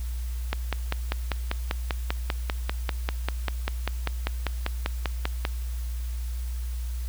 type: click train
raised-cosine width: 0.3 ms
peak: -10 dBFS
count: 26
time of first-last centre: 0.53-5.451 s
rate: 5.08 Hz
effects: added 60 Hz sine -28 dBFS peak until 7.08 s + white hiss -48 dBFS RMS until 7.08 s